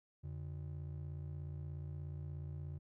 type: ring-modulated tone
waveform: triangle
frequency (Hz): 114.3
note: A#2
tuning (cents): -34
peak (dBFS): -37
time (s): 0.23-2.79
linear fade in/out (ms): 20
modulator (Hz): 28.4
effects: none